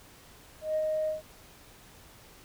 sine tone with ADSR envelope, 622 Hz, D#5, 1 cent flat, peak -24 dBFS, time 0.61-1.22 s, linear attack 150 ms, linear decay 52 ms, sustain -2 dB, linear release 140 ms, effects tanh soft clip ceiling -21 dBFS + pink hiss -54 dBFS RMS until 2.44 s

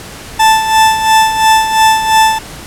40% pulse tone with tremolo, 880 Hz, A5, in tune, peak -3 dBFS, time 0.39-2.39 s, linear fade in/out 10 ms, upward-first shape sine, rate 2.9 Hz, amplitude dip 65%, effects pink hiss -29 dBFS RMS until 2.66 s + low-pass 12000 Hz 12 dB/octave

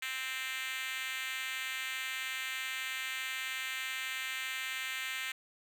5% pulse tone with high-pass filter, 261.6 Hz, C4, in tune, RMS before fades -38 dBFS, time 0.02-5.32 s, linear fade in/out 5 ms, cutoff 2000 Hz, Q 1.7, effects none

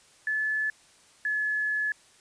sine tone pair in turn, 1729 / 1711.1 Hz, A6 / A6, -31 / -49 cents, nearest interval unison, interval 18 cents, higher first, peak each -25 dBFS, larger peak neither, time 0.27-0.7 / 1.25-1.92 s, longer second, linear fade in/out 2 ms, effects white hiss -58 dBFS RMS until 2.2 s + resampled to 22050 Hz

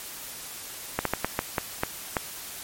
slowing click train, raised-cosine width 0.5 ms, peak -8 dBFS, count 8, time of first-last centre 0.99-2.168 s, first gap 63 ms, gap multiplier 1.32, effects white hiss -39 dBFS RMS until 2.63 s + MP3 64 kbps

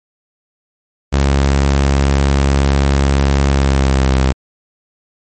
sawtooth tone with pitch glide, 69.1 to 65.9 Hz, C#2 to C2, -5 to +13 cents, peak -6 dBFS, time 1.12-4.33 s, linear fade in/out 20 ms, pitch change -82 cents, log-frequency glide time 3.5-4.14 s, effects MP3 32 kbps

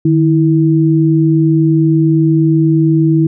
sine tone pair together, 153.3 / 324.8 Hz, D#3 / E4, -25 / -26 cents, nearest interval octave + minor second, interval 1299 cents, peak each -10 dBFS, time 0.05-3.27 s, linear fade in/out 5 ms, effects none

